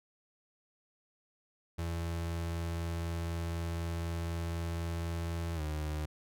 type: tone with pitch glide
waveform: 35% pulse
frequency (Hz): 84 to 76.58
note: E2 to D#2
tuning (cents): +33 to -27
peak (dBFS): -32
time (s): 1.78-6.06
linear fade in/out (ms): 10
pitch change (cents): -160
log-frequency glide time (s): 5.55-5.61
effects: none